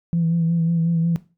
sine tone with vibrato, 166.7 Hz, E3, 20 cents sharp, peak -16 dBFS, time 0.13-1.16 s, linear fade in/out 0 ms, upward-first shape sine, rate 5.5 Hz, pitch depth 33 cents each way, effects noise-tail reverb RT60 0.3 s tail -17 dB re dry + tanh soft clip ceiling -12 dBFS

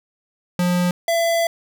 square tone pair in turn, 177.8 / 671.3 Hz, F3 / E5, +31 / +31 cents, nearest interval octave + major seventh, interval 2300 cents, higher second, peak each -17 dBFS, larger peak neither, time 0.59-0.91 / 1.08-1.47 s, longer second, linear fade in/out 2 ms, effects none

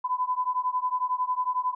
sine beating tone pair, 1000 / 1011 Hz, B5 / B5, +21 / +40 cents, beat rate 11 Hz, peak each -27 / -28 dBFS, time 0.04-1.75 s, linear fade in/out 10 ms, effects none

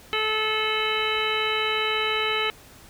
harmonic tone, 434.3 Hz, A4, 23 cents flat, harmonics 1 / 2 / 3 / 4 / 5 / 6 / 7 / 9, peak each -29 / -34 / -29 / -34 / -29 / -32 / -28 / -34 dBFS, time 0.13-2.5 s, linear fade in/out 0 ms, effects pink hiss -49 dBFS RMS until 2.89 s

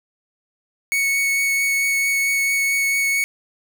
45% pulse tone with vibrato, 2217 Hz, C#7, in tune, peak -17 dBFS, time 0.92-3.24 s, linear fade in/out 0 ms, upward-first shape triangle, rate 4.5 Hz, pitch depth 10 cents each way, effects none

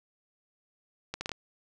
accelerating click train, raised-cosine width 0.2 ms, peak -17 dBFS, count 5, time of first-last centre 1.14-1.317 s, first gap 70 ms, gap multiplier 0.7, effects none

